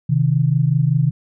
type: tone pair together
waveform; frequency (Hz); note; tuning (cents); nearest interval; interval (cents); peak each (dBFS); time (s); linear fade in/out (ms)
sine; 130.81 / 156.06; C3 / D#3; 0 / +6; minor third; 306; -16; 0.09-1.11; 10
effects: none